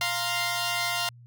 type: chord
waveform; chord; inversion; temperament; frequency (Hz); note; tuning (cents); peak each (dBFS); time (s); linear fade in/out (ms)
10% pulse; F suspended fourth; none; equal; 698.5 / 932.3 / 1046.5; F5 / Bb5 / C6; 0 / 0 / 0; -20 / -25 / -23; 0.01-1.09; 2
effects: added 120 Hz sine -47 dBFS peak until 1.26 s